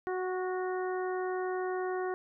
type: harmonic tone with a mistuned harmonic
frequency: 369.4 Hz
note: F#4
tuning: 3 cents flat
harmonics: 1 / 2 / 3 / 4 / 5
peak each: -32 / -38 / -42 / -44 / -46 dBFS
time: 0.07-2.14 s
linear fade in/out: 0 ms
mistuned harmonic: 4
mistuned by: -18 cents
effects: none